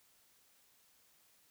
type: silence
effects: white hiss -69 dBFS RMS until 1.5 s